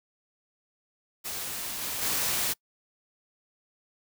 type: noise with level steps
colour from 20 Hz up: white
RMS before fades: -35 / -33 / -28 dBFS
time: 1.24-2.54 s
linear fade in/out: 20 ms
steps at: 1.81 / 2.01 s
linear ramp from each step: 20 ms
effects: noise-tail reverb RT60 0.1 s tail -26 dB re dry